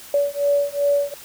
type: beating tone pair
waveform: sine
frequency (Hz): 570 / 572.6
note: C#5 / D5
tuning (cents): +48 / -44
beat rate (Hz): 2.6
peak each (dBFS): -20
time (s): 0.14-1.14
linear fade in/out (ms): 2
effects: white hiss -41 dBFS RMS until 1.24 s